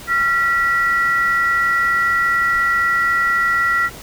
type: tone pair together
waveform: sine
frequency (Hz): 1372 / 1940.3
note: F6 / B6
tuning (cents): -31 / -31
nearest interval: tritone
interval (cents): 600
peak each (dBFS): -16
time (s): 0.07-3.9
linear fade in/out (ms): 50
effects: tanh soft clip ceiling -6 dBFS + pink hiss -36 dBFS RMS until 4.02 s